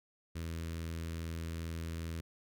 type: tone with notch filter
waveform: sawtooth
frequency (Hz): 82.41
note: E2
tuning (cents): 0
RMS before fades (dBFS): -40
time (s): 0.35-2.21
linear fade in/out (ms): 10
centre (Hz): 780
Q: 0.94
effects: none

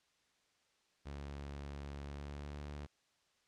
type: tone with pitch glide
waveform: sawtooth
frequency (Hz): 70.9 to 72.94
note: C#2 to D2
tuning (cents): +40 to -11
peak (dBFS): -40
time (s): 1.05-2.87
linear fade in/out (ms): 20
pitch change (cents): +49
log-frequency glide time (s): 2.01-2.62
effects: white hiss -75 dBFS RMS until 3.47 s + low-pass 6000 Hz 12 dB/octave

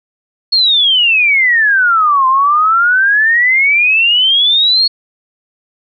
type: exponential two-way sweep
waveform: sine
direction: down then up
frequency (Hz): 4363 to 1031 to 4363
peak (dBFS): -7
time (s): 0.52-4.88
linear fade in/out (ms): 10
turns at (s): 2.27
effects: none

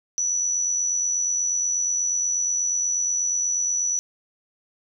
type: tone with amplitude modulation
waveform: sine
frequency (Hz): 5920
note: F#8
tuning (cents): 0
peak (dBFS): -19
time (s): 0.18-3.99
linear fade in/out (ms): 0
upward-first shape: sine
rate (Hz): 88.3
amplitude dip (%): 40
effects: none

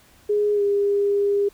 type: tone with pitch glide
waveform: sine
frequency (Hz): 415.5 to 404.1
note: G#4 to G#4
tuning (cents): +1 to -47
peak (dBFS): -17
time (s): 0.29-1.49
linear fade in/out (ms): 10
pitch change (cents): -48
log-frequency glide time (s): 0.54-0.62
effects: pink hiss -54 dBFS RMS until 1.53 s

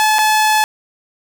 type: tone with dropouts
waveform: sawtooth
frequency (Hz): 861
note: A5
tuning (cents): -38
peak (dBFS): -7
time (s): 0-0.64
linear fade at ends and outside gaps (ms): 0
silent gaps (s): 0.185-0.189
effects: none

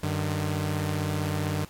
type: tone pair together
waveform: sawtooth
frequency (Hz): 95.59 / 151.2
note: G2 / D#3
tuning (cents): -43 / -49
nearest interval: minor sixth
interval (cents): 794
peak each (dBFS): -25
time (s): 0.03-1.65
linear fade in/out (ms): 5
effects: pink hiss -51 dBFS RMS until 1.69 s + AAC 64 kbps

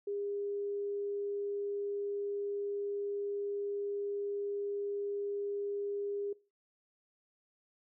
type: tone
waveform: sine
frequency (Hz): 405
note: G#4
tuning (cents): -43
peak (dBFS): -34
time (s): 0.07-6.33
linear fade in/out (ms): 5
effects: noise-tail reverb RT60 0.3 s tail -20 dB re dry

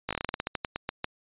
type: slowing click train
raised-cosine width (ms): 0.3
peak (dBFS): -13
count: 16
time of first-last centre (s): 0.09-1.044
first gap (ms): 17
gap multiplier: 1.17
effects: resampled to 8000 Hz

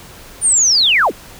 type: linear sweep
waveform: sine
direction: down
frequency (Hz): 9397 to 118.4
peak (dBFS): -9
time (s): 0.41-1.12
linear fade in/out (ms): 50
effects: pink hiss -38 dBFS RMS until 1.39 s

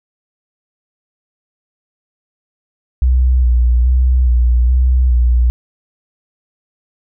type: tone with vibrato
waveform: sine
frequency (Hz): 61.74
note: B1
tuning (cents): 0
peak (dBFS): -8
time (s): 3.02-5.5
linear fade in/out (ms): 0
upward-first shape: square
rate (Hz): 1.2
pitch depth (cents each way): 39
effects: none

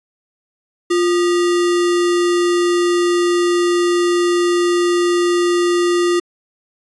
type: tone with sample-and-hold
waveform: sine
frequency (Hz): 349.8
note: F4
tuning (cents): +3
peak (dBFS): -12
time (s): 0.9-6.2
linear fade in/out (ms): 10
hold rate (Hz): 1575
effects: resampled to 22050 Hz

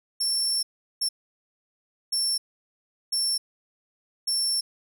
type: tone bursts at uneven times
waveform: 30% pulse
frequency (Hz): 5420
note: E8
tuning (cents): +47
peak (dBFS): -19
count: 5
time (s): 0.2-0.63 / 1.01-1.09 / 2.12-2.38 / 3.12-3.38 / 4.27-4.61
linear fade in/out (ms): 10
effects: none

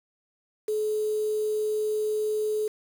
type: tone with quantisation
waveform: sine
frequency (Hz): 427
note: G#4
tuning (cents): +48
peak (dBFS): -24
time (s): 0.68-2.68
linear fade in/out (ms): 5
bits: 7
effects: none

